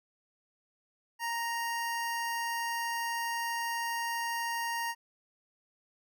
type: tone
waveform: 25% pulse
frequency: 932.3 Hz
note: A#5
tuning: in tune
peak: -28 dBFS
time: 1.19-4.95 s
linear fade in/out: 50 ms
effects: none